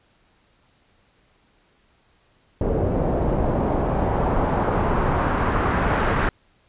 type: noise with low-pass filter sweep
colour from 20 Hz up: pink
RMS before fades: -21 dBFS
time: 2.61-6.29 s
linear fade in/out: 2 ms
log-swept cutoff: 520 to 1600 Hz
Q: 1.4
effects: pink hiss -61 dBFS RMS until 6.68 s + resampled to 8000 Hz